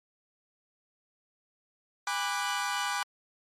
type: chord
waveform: sawtooth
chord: G# half-diminished seventh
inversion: none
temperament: equal with one note detuned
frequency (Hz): 813 / 987.8 / 1174.7 / 1480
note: G#5 / B5 / D6 / F#6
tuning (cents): -37 / 0 / 0 / 0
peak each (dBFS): -31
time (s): 2.07-3.03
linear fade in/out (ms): 2
effects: low-pass 10000 Hz 12 dB/octave + MP3 64 kbps